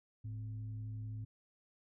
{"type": "tone with frequency modulation", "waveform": "sine", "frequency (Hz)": 108.2, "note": "A2", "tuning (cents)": -29, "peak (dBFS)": -40, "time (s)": [0.24, 1.25], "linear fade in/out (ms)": 10, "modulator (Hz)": 152, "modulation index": 0.3, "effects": []}